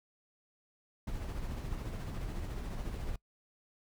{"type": "noise with tremolo", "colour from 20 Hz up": "brown", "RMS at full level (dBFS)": -37, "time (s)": [1.07, 3.16], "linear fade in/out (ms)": 5, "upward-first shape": "sine", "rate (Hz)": 14, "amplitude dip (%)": 35, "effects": ["noise-tail reverb RT60 0.1 s tail -24 dB re dry"]}